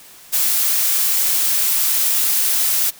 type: noise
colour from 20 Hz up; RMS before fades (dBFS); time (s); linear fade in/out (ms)
blue; -17; 0.32-2.91; 20
effects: white hiss -43 dBFS RMS until 2.99 s